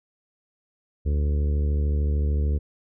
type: harmonic tone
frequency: 73.42 Hz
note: D2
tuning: in tune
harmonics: 1 / 2 / 3 / 4 / 5 / 6 / 7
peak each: -20 / -33 / -37 / -41 / -41 / -39 / -45 dBFS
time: 1.05-2.59 s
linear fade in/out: 20 ms
effects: none